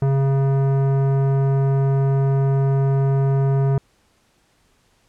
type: tone with tanh clipping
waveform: sine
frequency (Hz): 136.5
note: C#3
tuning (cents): -26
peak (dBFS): -17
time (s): 0.02-3.78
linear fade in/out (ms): 2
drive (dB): 15
effects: pink hiss -61 dBFS RMS until 5.08 s + low-pass 10000 Hz 12 dB/octave